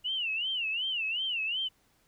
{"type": "tone with vibrato", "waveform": "sine", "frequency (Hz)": 2848, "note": "F7", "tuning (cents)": 33, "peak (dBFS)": -29, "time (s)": [0.04, 1.69], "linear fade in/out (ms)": 20, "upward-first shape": "sine", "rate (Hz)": 2.7, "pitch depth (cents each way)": 180, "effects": ["pink hiss -68 dBFS RMS until 2.07 s"]}